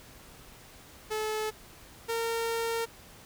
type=tone pair in turn; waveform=sawtooth; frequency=431.9 / 459 Hz; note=A4 / A#4; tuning=-32 / -27 cents; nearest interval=minor second; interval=105 cents; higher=second; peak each=-26 / -25 dBFS; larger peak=second; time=1.1-1.51 / 2.08-2.86 s; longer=second; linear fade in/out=20 ms; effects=pink hiss -52 dBFS RMS until 3.25 s